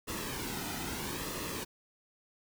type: noise with flanger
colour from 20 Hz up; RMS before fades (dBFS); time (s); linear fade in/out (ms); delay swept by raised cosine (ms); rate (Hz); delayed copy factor
pink; -38; 0.07-1.65; 20; 1.3 to 1.82; 0.77; -0.6
effects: none